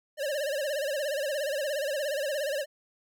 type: tone with vibrato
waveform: square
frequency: 574 Hz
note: D5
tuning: 40 cents flat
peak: -29 dBFS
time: 0.17-2.66 s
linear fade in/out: 50 ms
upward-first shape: sine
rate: 17 Hz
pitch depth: 120 cents each way
effects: none